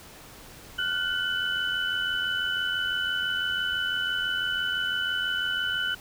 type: tone cluster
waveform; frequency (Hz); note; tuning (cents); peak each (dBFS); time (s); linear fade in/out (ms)
sine; 1424 / 1510 / 2994; F6 / F#6 / F#7; +33 / +35 / +20; -32 / -29 / -29; 0.78-5.95; 10
effects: pink hiss -47 dBFS RMS until 6 s